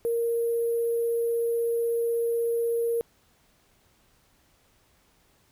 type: tone with sample-and-hold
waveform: sine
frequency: 466.2 Hz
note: A#4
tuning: in tune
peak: -23 dBFS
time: 0.05-3.01 s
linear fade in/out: 0 ms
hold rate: 11025 Hz
effects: pink hiss -64 dBFS RMS until 5.51 s